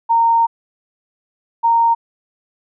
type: tone pair in turn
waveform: sine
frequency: 922 / 925.6 Hz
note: A#5 / A#5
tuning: -19 / -13 cents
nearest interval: unison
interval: 6 cents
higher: second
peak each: -10 dBFS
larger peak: neither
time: 0.09-0.47 / 1.63-1.95 s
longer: first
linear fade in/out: 20 ms
effects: none